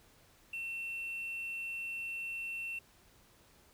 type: tone with hard clipping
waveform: sine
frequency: 2700 Hz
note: E7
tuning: 41 cents sharp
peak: -38 dBFS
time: 0.53-2.79 s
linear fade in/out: 5 ms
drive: 2 dB
effects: pink hiss -64 dBFS RMS until 3.73 s